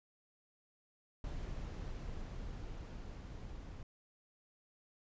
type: noise with level ramp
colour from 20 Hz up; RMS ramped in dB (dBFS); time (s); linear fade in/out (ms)
brown; -42 to -48; 1.24-3.83; 2
effects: resampled to 16000 Hz